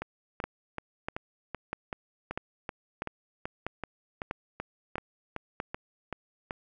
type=two click trains; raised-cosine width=0.5 ms; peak=-19 / -17 dBFS; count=18 / 9; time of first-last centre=0.02-6.509 / 0.44-5.601 s; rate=2.62 / 1.55 Hz; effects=none